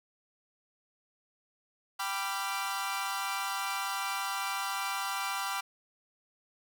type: chord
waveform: sawtooth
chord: G dominant seventh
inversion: none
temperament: equal with one note detuned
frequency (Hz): 784 / 987.8 / 1174.7 / 1377.7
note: G5 / B5 / D6 / F6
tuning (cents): 0 / 0 / 0 / -24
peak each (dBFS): -34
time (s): 1.99-5.61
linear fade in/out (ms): 10
effects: none